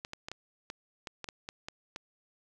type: clicks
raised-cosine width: 0.2 ms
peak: -22 dBFS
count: 11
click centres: 0.049 / 0.134 / 0.285 / 0.316 / 0.701 / 1.072 / 1.243 / 1.288 / 1.489 / 1.685 / 1.961 s
effects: none